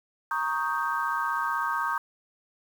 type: chord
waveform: sine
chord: Eb dominant seventh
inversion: second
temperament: equal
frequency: 932.3 / 1108.7 / 1244.5 / 1568 Hz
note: Bb5 / Db6 / Eb6 / G6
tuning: 0 / 0 / 0 / 0 cents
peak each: -31 dBFS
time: 0.31-1.98 s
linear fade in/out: 2 ms
effects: 8-bit